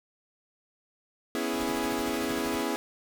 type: chord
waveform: sawtooth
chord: C# minor seventh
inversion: third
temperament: equal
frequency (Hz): 246.9 / 277.2 / 329.6 / 415.3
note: B3 / C#4 / E4 / G#4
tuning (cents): 0 / 0 / 0 / 0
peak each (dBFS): -30 / -30 / -29 / -30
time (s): 1.35-2.76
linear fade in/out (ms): 0
type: noise with tremolo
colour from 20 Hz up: pink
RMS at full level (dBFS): -39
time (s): 1.52-2.64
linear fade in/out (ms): 50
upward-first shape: sine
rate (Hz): 13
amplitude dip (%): 80
effects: none